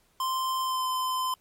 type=tone with pitch glide; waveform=square; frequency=1042 to 1027.7 Hz; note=C6 to C6; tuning=-7 to -31 cents; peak=-27 dBFS; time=0.2-1.34 s; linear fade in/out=2 ms; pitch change=-24 cents; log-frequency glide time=0.62-0.85 s; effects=pink hiss -66 dBFS RMS until 1.4 s + MP3 64 kbps